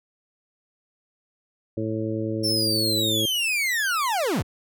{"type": "harmonic tone", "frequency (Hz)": 110, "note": "A2", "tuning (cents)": 0, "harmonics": [1, 2, 3, 4, 5], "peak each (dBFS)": [-30, -32, -28, -33, -33], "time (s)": [1.77, 3.26], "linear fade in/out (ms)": 5}
{"type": "linear sweep", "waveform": "40% pulse", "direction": "down", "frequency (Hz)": [5430, 49], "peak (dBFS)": -21, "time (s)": [2.43, 4.43], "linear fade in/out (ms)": 20}
{"effects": []}